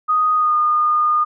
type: tone with pitch glide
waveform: sine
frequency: 1244.5 to 1221 Hz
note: D#6 to D#6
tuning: 0 to -33 cents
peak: -13 dBFS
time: 0.08-1.25 s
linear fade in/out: 20 ms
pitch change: -33 cents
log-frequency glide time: 0.35-0.55 s
effects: none